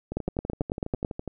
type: two click trains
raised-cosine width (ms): 2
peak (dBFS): -13 / -19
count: 9 / 15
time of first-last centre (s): 0.17-1.048 / 0.12-1.277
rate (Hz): 9.11 / 12.1
effects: none